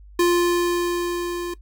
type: tone with level ramp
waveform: square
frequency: 349.2 Hz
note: F4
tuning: in tune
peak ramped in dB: -15 to -27 dBFS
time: 0.19-1.54 s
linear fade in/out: 5 ms
effects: noise-tail reverb RT60 0.1 s tail -18 dB re dry + added 50 Hz sine -42 dBFS peak until 1.61 s